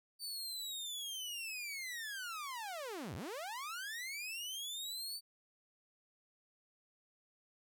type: linear two-way sweep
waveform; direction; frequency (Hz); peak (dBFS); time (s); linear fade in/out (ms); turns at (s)
sawtooth; down then up; 4602 to 72.6 to 4602; -38; 0.19-5.21; 50; 3.15
effects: none